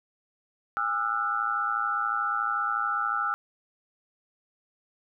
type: tone cluster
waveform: sine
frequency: 813 / 1224 / 1338 / 1449 Hz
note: G#5 / D#6 / E6 / F#6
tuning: -37 / -29 / +25 / -37 cents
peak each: -35 / -33 / -27 / -32 dBFS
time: 0.77-3.34 s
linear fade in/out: 0 ms
effects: none